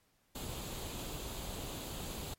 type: noise with comb filter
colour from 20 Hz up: pink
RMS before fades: -42 dBFS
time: 0.35-2.34 s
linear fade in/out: 5 ms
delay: 0.27 ms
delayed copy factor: +0.5
effects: pink hiss -73 dBFS RMS until 2.38 s + MP3 64 kbps